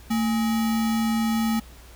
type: tone with sample-and-hold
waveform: sine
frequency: 224.4 Hz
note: A3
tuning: 34 cents sharp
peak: -20 dBFS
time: 0.1-1.6 s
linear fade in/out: 10 ms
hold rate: 1050 Hz
effects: added 60 Hz sine -45 dBFS peak until 1.95 s + pink hiss -50 dBFS RMS until 1.95 s